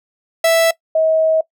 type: tone pair in turn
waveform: 45% pulse / sine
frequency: 659.3 / 637.9 Hz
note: E5 / D#5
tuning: 0 / +43 cents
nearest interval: minor second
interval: 57 cents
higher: first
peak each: -10 / -11 dBFS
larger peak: first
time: 0.44-0.71 / 0.95-1.41 s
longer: second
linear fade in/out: 5 ms
effects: noise-tail reverb RT60 0.1 s tail -20 dB re dry